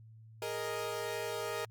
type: chord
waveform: sawtooth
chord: Ab suspended second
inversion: none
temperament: equal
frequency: 415.3 / 466.2 / 622.3 Hz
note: Ab4 / Bb4 / Eb5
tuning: 0 / 0 / 0 cents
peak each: -37 / -35 / -37 dBFS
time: 0.42-1.65 s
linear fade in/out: 2 ms
effects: added 111 Hz sine -52 dBFS peak until 1.7 s + Opus 48 kbps